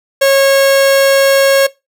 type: tone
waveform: 45% pulse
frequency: 547 Hz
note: C#5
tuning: 23 cents flat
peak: -6 dBFS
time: 0.21-1.67 s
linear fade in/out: 10 ms
effects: noise-tail reverb RT60 0.2 s tail -19 dB re dry